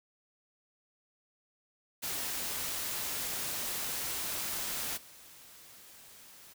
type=noise with level steps; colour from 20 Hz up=white; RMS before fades=-36 / -54 dBFS; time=2.02-6.54 s; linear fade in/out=20 ms; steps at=4.96 s; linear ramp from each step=20 ms; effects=none